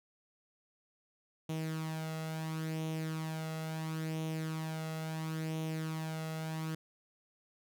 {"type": "tone with flanger", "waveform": "sawtooth", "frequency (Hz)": 159, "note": "D#3", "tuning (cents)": 38, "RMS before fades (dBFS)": -38, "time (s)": [1.49, 6.75], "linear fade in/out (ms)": 5, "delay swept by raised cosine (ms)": [0.31, 1.51], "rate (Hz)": 0.73, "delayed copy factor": 0.55, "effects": []}